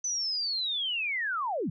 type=linear sweep; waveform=sine; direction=down; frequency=6080 to 123.47 Hz; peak=-28 dBFS; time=0.04-1.7 s; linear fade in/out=5 ms; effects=none